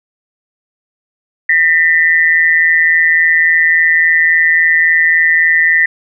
sine tone pair together, 1811.9 / 1975.5 Hz, A#6 / B6, -50 / 0 cents, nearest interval minor second, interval 150 cents, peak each -10 dBFS, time 1.49-5.86 s, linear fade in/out 5 ms, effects none

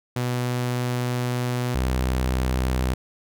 sawtooth tone pair in turn, 123.47 / 63.73 Hz, B2 / C2, 0 / -45 cents, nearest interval major seventh, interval 1145 cents, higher first, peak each -19 / -17 dBFS, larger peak second, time 0.16-1.75 / 1.75-2.94 s, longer first, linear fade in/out 5 ms, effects none

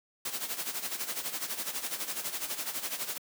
white noise with tremolo, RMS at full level -33 dBFS, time 0.25-3.18 s, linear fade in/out 5 ms, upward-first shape sine, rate 12 Hz, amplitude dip 70%, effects high-pass 200 Hz 12 dB/octave

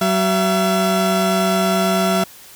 30% pulse tone pair together, 188.6 / 672.7 Hz, F#3 / E5, +33 / +35 cents, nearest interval octave + minor seventh, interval 2202 cents, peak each -15 dBFS, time 0.01-2.24 s, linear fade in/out 5 ms, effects white hiss -42 dBFS RMS until 2.55 s

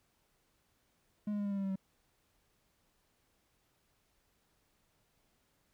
triangle tone with pitch steps, 209 / 206.4 / 203.8 / 201.2 / 198.64 / 196.13 / 193.66 / 191.21 Hz, G#3 / G#3 / G#3 / G3 / G3 / G3 / G3 / G3, +11 / -10 / -32 / +45 / +23 / +1 / -21 / -43 cents, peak -31 dBFS, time 1.27-1.758 s, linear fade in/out 5 ms, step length 61 ms, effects pink hiss -75 dBFS RMS until 5.73 s

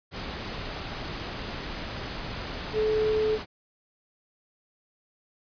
sine tone in noise, 431.8 Hz, A4, 33 cents flat, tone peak -22 dBFS, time 2.73-3.39 s, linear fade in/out 50 ms, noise pink, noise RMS -35 dBFS, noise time 0.11-3.46 s, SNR +10 dB, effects resampled to 11025 Hz

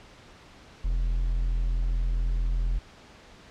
triangle tone, 42.3 Hz, E1, 45 cents sharp, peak -21 dBFS, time 0.84-2.79 s, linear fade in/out 10 ms, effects pink hiss -51 dBFS RMS until 3.5 s + low-pass 5000 Hz 12 dB/octave

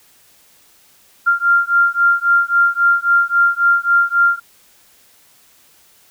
sine beating tone pair, 1390 / 1393.7 Hz, F6 / F6, -9 / -4 cents, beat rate 3.7 Hz, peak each -14 dBFS, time 1.26-4.4 s, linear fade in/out 20 ms, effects white hiss -51 dBFS RMS until 6.1 s

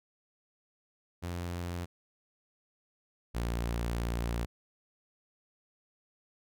sawtooth tone pair in turn, 87.31 / 58.27 Hz, F2 / A#1, 0 / 0 cents, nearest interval perfect fifth, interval 700 cents, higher first, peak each -31 / -27 dBFS, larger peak second, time 1.22-1.86 / 3.34-4.46 s, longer second, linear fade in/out 20 ms, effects none

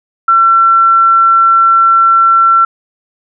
sine tone, 1350 Hz, E6, 41 cents sharp, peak -4 dBFS, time 0.28-2.65 s, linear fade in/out 5 ms, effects none

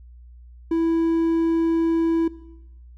triangle tone, 329.6 Hz, E4, in tune, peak -16 dBFS, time 0.71-2.28 s, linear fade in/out 5 ms, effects noise-tail reverb RT60 1.0 s tail -19 dB re dry + added 60 Hz sine -42 dBFS peak until 2.97 s

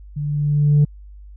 sine tone with level ramp, 146.83 Hz, D3, in tune, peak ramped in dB -22 to -7 dBFS, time 0.16-0.85 s, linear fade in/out 10 ms, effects tanh soft clip ceiling -8 dBFS + added 50 Hz sine -37 dBFS peak until 1.36 s

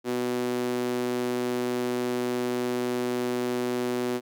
sawtooth tone with high-pass filter, 123.47 Hz, B2, in tune, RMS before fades -28 dBFS, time 0.04-4.21 s, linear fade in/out 50 ms, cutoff 310 Hz, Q 4.6, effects none

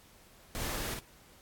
pink noise with echo, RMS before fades -38 dBFS, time 0.55-0.94 s, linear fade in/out 0 ms, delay 51 ms, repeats 1, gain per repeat -3 dB, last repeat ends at 0.991 s, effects pink hiss -59 dBFS RMS until 1.41 s + AAC 64 kbps

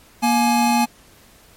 square tone pair together, 236.6 / 843.1 Hz, A#3 / G#5, +26 / +26 cents, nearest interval octave + minor seventh, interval 2200 cents, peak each -18 dBFS, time 0.22-0.86 s, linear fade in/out 20 ms, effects pink hiss -50 dBFS RMS until 1.56 s + MP3 64 kbps

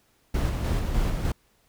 brown noise with tremolo, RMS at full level -24 dBFS, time 0.34-1.32 s, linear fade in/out 5 ms, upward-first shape square, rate 3.3 Hz, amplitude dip 35%, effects pink hiss -65 dBFS RMS until 1.68 s

